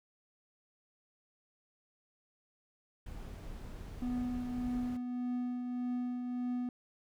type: noise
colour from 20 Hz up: brown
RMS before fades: -45 dBFS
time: 3.06-4.97 s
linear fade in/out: 5 ms
type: tone with tremolo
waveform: triangle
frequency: 246.9 Hz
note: B3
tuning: in tune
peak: -30 dBFS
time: 4.02-6.69 s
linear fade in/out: 2 ms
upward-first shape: triangle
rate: 1.7 Hz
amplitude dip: 40%
effects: none